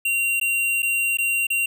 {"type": "tone with dropouts", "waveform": "square", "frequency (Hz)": 2760, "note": "F7", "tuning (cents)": -21, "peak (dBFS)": -20, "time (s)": [0.05, 1.66], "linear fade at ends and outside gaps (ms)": 5, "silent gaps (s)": [[0.399, 0.412], [0.822, 0.828], [1.172, 1.185], [1.469, 1.502]], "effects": []}